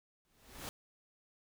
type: noise with exponential growth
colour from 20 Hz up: pink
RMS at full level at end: -40 dBFS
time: 0.25-0.69 s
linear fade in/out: 0 ms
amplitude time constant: 95 ms
effects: none